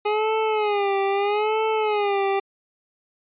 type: tone with vibrato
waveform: 25% pulse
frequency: 415.3 Hz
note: G#4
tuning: in tune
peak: -16 dBFS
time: 0.05-2.4 s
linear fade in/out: 10 ms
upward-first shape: sine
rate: 0.78 Hz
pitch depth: 99 cents each way
effects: resampled to 8000 Hz